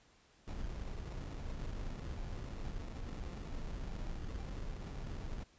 brown noise with sample-and-hold, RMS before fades -42 dBFS, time 0.47-5.44 s, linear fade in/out 10 ms, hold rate 1575 Hz, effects pink hiss -67 dBFS RMS until 5.58 s + resampled to 16000 Hz

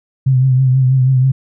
sine tone with vibrato, 130.3 Hz, C3, 7 cents flat, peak -8 dBFS, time 0.26-1.32 s, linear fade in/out 10 ms, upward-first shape triangle, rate 6.2 Hz, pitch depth 55 cents each way, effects none

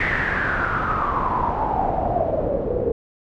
pink noise with low-pass filter sweep, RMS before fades -22 dBFS, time 0-2.92 s, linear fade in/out 5 ms, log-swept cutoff 2000 to 460 Hz, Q 7.8, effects none

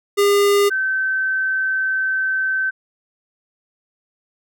square / sine tone pair in turn, 404.7 / 1540.3 Hz, G#4 / G6, -45 / -31 cents, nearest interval octave + major seventh, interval 2314 cents, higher second, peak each -13 / -17 dBFS, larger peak first, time 0.17-0.7 / 0.7-2.71 s, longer second, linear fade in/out 20 ms, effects none

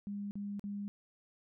sine tone bursts, 202.7 Hz, G#3, 42 cents flat, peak -37 dBFS, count 3, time 0.07-0.88 s, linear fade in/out 0 ms, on 240 ms, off 45 ms, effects none

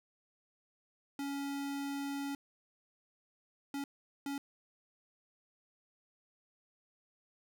square tone bursts at uneven times, 280 Hz, C#4, 18 cents sharp, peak -37 dBFS, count 3, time 1.19-2.35 / 3.74-3.84 / 4.26-4.38 s, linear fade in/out 2 ms, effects none

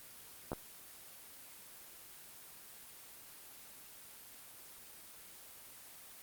clicks, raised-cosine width 1 ms, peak -23 dBFS, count 2, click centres 0.518 / 0.532 s, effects white hiss -54 dBFS RMS until 6.22 s + Opus 24 kbps

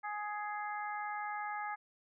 harmonic tone, 417.4 Hz, G#4, 9 cents sharp, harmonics 2 / 3 / 4 / 5, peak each -39 / -43 / -45 / -47 dBFS, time 0.03-1.76 s, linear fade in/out 20 ms, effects none

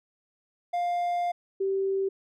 triangle / sine tone pair in turn, 702 / 387.9 Hz, F5 / G4, +9 / -18 cents, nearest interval minor seventh, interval 1027 cents, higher first, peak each -23 / -24 dBFS, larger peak first, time 0.73-1.32 / 1.6-2.09 s, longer first, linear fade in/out 10 ms, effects none

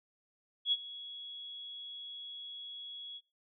sine tone with ADSR envelope, 3347 Hz, G#7, 13 cents sharp, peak -25 dBFS, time 0.65-3.21 s, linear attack 71 ms, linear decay 40 ms, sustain -18 dB, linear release 47 ms, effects noise-tail reverb RT60 0.5 s tail -26 dB re dry

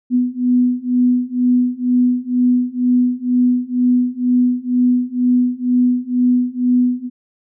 sine beating tone pair, 246.9 / 249 Hz, B3 / B3, 0 / +14 cents, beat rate 2.1 Hz, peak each -16 / -15 dBFS, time 0.1-7.1 s, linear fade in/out 50 ms, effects none

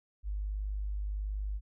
sine tone, 50.7 Hz, G#1, 41 cents flat, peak -32 dBFS, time 0.23-1.61 s, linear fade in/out 50 ms, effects none

